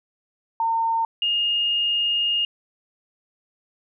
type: tone pair in turn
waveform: sine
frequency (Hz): 910 / 2841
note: A#5 / F7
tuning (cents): -42 / +29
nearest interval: octave + minor sixth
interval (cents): 1971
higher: second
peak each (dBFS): -19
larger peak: neither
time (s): 0.6-1.05 / 1.22-2.45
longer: second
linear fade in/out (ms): 2
effects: none